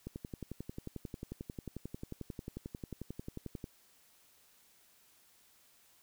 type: click train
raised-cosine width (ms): 3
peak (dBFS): -28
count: 41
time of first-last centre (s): 0.07-3.641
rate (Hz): 11.2
effects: white hiss -66 dBFS RMS until 6.02 s